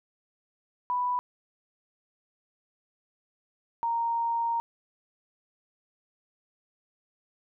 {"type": "tone pair in turn", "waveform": "sine", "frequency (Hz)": [987.8, 929.4], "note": ["B5", "A#5"], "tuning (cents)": [0, -5], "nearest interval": "minor second", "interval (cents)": 105, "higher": "first", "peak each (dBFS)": -25, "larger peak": "neither", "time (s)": [[0.9, 1.19], [3.83, 4.6]], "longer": "second", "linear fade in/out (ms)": 0, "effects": []}